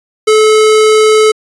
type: tone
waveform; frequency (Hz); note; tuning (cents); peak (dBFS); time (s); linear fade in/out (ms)
square; 432.4; A4; -30; -5; 0.27-1.32; 10
effects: resampled to 24000 Hz